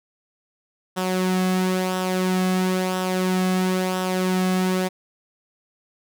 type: tone with flanger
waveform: sawtooth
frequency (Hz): 185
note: F#3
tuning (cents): 0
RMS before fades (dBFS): -22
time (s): 0.96-4.89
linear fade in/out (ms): 20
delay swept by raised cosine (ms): 0.44 to 2.14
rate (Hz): 0.99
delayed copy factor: -0.5
effects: none